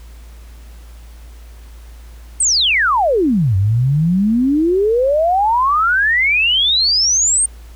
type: exponential two-way sweep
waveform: sine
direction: down then up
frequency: 8870 to 92.6 to 8870 Hz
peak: -11 dBFS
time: 2.4-7.46 s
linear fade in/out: 5 ms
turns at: 3.56 s
effects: added 57 Hz sine -34 dBFS peak until 7.75 s + pink hiss -48 dBFS RMS until 7.75 s

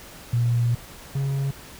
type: tone pair in turn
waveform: sine / triangle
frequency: 119 / 137.61 Hz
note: A#2 / C#3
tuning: +36 / -12 cents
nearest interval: minor third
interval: 252 cents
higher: second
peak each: -18 / -20 dBFS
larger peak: first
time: 0.33-0.75 / 1.15-1.51 s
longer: first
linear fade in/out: 5 ms
effects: pink hiss -43 dBFS RMS until 1.79 s

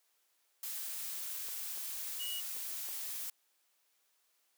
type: noise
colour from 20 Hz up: blue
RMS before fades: -41 dBFS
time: 0.63-3.3 s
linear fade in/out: 2 ms
type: clicks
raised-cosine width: 1 ms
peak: -39 dBFS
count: 4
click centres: 1.486 / 1.775 / 2.565 / 2.888 s
type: tone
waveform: square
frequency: 2915 Hz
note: F#7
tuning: 26 cents flat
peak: -40 dBFS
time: 2.19-2.41 s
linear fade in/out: 20 ms
effects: white hiss -75 dBFS RMS until 4.57 s + high-pass 400 Hz 12 dB/octave

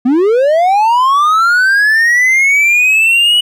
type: linear sweep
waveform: triangle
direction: up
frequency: 235 to 2957 Hz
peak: -5 dBFS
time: 0.05-3.41 s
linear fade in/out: 10 ms
effects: none

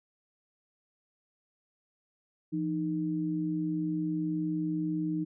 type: tone pair together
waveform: sine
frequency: 169.62 / 309.3 Hz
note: E3 / D#4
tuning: +50 / -10 cents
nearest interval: minor seventh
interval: 1040 cents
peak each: -33 / -30 dBFS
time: 2.52-5.25 s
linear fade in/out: 20 ms
effects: none

